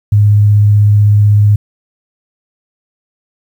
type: tone with vibrato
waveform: sine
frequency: 103.83 Hz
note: G#2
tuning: in tune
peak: -4 dBFS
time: 0.12-1.56 s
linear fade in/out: 5 ms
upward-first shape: triangle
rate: 16 Hz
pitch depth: 12 cents each way
effects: 7-bit